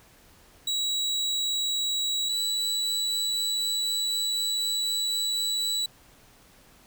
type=tone pair in turn; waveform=35% pulse; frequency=3887 / 3937 Hz; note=B7 / B7; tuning=-28 / -6 cents; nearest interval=unison; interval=22 cents; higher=second; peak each=-23 / -23 dBFS; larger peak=neither; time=0.67-2.29 / 2.29-5.86 s; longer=second; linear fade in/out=5 ms; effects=pink hiss -56 dBFS RMS until 6.86 s